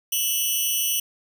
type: tone with amplitude modulation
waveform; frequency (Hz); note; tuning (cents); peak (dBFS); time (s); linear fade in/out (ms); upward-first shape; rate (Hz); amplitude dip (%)
5% pulse; 2964; F#7; +2; -9; 0.12-1; 5; sine; 292; 85
effects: none